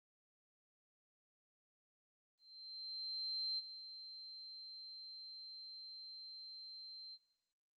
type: tone with ADSR envelope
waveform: sine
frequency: 4127 Hz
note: C8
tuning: 25 cents flat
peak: -37 dBFS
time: 2.38-7.18 s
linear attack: 1200 ms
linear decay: 29 ms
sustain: -13 dB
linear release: 44 ms
effects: noise-tail reverb RT60 0.8 s tail -18 dB re dry + Opus 32 kbps